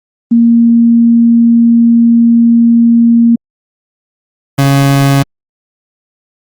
sine / 30% pulse tone pair in turn, 233.1 / 138.6 Hz, A#3 / C#3, 0 / 0 cents, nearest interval major sixth, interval 900 cents, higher first, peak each -3 / -3 dBFS, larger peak neither, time 0.31-3.36 / 4.58-5.23 s, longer first, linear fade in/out 10 ms, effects Opus 24 kbps

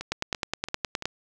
two click trains, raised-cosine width 0.2 ms, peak -17 / -9 dBFS, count 4 / 10, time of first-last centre 0.01-1.024 / 0.12-1.056 s, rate 2.96 / 9.62 Hz, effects none

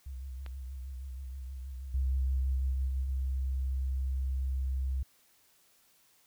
sine tone with vibrato, 65.41 Hz, C2, in tune, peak -38 dBFS, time 0.06-3.09 s, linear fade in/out 5 ms, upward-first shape triangle, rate 6.3 Hz, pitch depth 88 cents each way
click, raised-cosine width 0.3 ms, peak -31 dBFS, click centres 0.463 s
sine tone, 65.8 Hz, C2, 10 cents sharp, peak -29 dBFS, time 1.94-5.03 s, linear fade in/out 5 ms
effects white hiss -66 dBFS RMS until 6.26 s

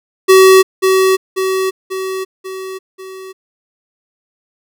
square tone with echo, 379.1 Hz, F#4, 42 cents sharp, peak -4 dBFS, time 0.28-0.63 s, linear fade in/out 20 ms, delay 540 ms, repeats 5, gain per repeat -5 dB, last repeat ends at 3.33 s, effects none

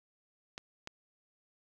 clicks, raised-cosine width 0.2 ms, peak -24 dBFS, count 2, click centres 0.579 / 0.874 s, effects none

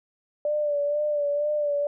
sine tone with vibrato, 587.3 Hz, D5, in tune, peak -22 dBFS, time 0.45-1.87 s, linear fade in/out 2 ms, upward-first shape sine, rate 2.1 Hz, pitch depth 38 cents each way, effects none

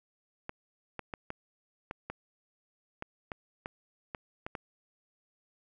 clicks, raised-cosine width 0.5 ms, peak -22 dBFS, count 12, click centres 0.494 / 0.993 / 1.138 / 1.304 / 1.911 / 2.1 / 3.024 / 3.318 / 3.659 / 4.148 / 4.465 / 4.552 s, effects none

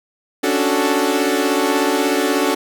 sawtooth chord, D major seventh, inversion third, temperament equal, 277.2 / 293.7 / 370 / 440 Hz, C#4 / D4 / F#4 / A4, 0 / 0 / 0 / 0 cents, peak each -17 dBFS, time 0.43-2.55 s, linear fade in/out 10 ms, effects none

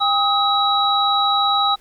sine tone cluster, 802 / 1264 / 3883 Hz, G5 / D#6 / B7, +39 / +27 / -30 cents, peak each -19 dBFS, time 0-1.76 s, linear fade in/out 20 ms, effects pink hiss -54 dBFS RMS until 1.8 s

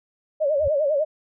sine tone with vibrato, 587.3 Hz, D5, in tune, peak -18 dBFS, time 0.4-1.05 s, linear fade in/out 20 ms, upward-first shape sine, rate 10 Hz, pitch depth 120 cents each way
sine tone with exponential growth, 81.9 Hz, E2, 11 cents flat, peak -24 dBFS, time 0.56-0.68 s, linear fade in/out 5 ms, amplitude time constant 24 ms
effects none

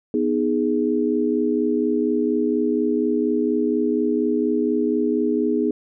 sine chord, G# minor, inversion first, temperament equal, 246.9 / 311.1 / 415.3 Hz, B3 / D#4 / G#4, 0 / 0 / 0 cents, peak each -22 dBFS, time 0.14-5.71 s, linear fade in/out 2 ms, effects none

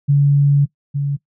sine tone pair in turn, 142.3 / 141.73 Hz, C#3 / C#3, +46 / +39 cents, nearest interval unison, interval 7 cents, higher first, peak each -9 / -16 dBFS, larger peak first, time 0.08-0.66 / 0.94-1.17 s, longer first, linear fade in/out 20 ms, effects noise-tail reverb RT60 0.1 s tail -20 dB re dry

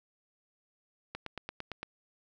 click train, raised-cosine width 0.3 ms, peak -22 dBFS, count 7, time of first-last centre 1.15-1.83 s, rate 8.82 Hz, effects none

